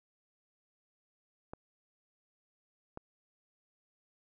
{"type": "clicks", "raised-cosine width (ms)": 1, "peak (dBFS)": -28, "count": 2, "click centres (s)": [1.535, 2.974], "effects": []}